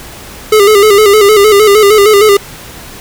square tone with vibrato, 415.3 Hz, G#4, in tune, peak -3 dBFS, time 0.52-2.37 s, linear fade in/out 5 ms, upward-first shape square, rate 6.5 Hz, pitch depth 63 cents each way, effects pink hiss -29 dBFS RMS until 3 s

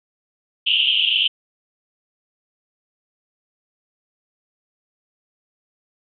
pink band-pass noise, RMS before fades -18 dBFS, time 0.66-1.28 s, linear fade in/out 10 ms, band 2800 to 3200 Hz, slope 96 dB/octave, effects none

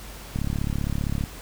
click train, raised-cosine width 5 ms, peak -14 dBFS, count 32, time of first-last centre 0.36-1.238 s, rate 35.3 Hz, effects added 49 Hz sine -42 dBFS peak until 1.41 s + pink hiss -42 dBFS RMS until 1.41 s

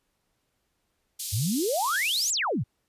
white band-pass noise, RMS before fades -34 dBFS, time 1.19-2.31 s, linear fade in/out 10 ms, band 3600 to 13000 Hz, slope 24 dB/octave
sine exponential two-way sweep, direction up then down, 90.7 to 7902 to 90.7 Hz, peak -24 dBFS, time 1.32-2.64 s, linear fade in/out 20 ms, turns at 2.32 s
sine tone with exponential growth, 3300 Hz, G#7, 12 cents flat, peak -30 dBFS, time 1.82-1.96 s, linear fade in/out 0 ms, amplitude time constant 29 ms
effects pink hiss -75 dBFS RMS until 2.88 s + resampled to 32000 Hz

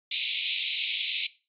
white band-pass noise, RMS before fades -31 dBFS, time 0.11-1.27 s, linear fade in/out 5 ms, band 2200 to 3900 Hz, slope 96 dB/octave, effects noise-tail reverb RT60 0.3 s tail -17 dB re dry + MP3 64 kbps

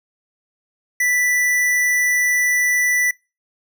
square tone, 1975.5 Hz, B6, in tune, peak -16 dBFS, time 1-3.11 s, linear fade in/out 5 ms, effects noise-tail reverb RT60 0.3 s tail -26 dB re dry

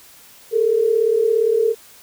sine tone pair together, 418.6 / 456 Hz, G#4 / A#4, +14 / -38 cents, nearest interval minor second, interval 148 cents, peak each -19 / -15 dBFS, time 0.51-1.75 s, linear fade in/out 50 ms, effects white hiss -46 dBFS RMS until 2.02 s

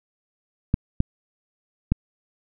clicks, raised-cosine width 5 ms, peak -6 dBFS, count 3, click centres 0.741 / 1.004 / 1.92 s, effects none

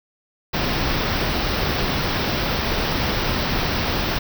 pink band-stop noise, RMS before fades -22 dBFS, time 0.53-4.19 s, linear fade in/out 10 ms, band 5700 to 15000 Hz, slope 96 dB/octave, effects none

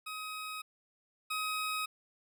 20% pulse tone pair in turn, 1264 / 1264 Hz, D#6 / D#6, +27 / +27 cents, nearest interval unison, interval 0 cents, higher neither, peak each -34 / -28 dBFS, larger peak second, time 0.06-0.62 / 1.3-1.86 s, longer neither, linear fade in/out 10 ms, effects none

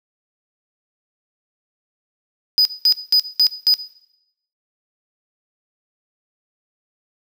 triangle tone bursts, 4974 Hz, D#8, 1 cent flat, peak -9 dBFS, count 5, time 2.58-3.74 s, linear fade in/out 0 ms, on 72 ms, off 200 ms, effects noise-tail reverb RT60 0.8 s tail -17 dB re dry

